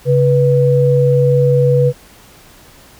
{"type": "tone pair together", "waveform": "sine", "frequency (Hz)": [137.42, 489.7], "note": ["C#3", "B4"], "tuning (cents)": [-15, -15], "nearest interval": "octave + minor seventh", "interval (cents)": 2200, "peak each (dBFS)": -11, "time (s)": [0.05, 1.93], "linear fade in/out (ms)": 50, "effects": ["pink hiss -43 dBFS RMS until 2.99 s"]}